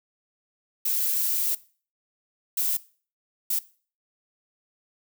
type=noise bursts at uneven times; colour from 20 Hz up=violet; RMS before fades=-25 dBFS; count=3; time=0.85-1.55 / 2.57-2.77 / 3.5-3.59 s; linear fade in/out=5 ms; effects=noise-tail reverb RT60 0.4 s tail -19 dB re dry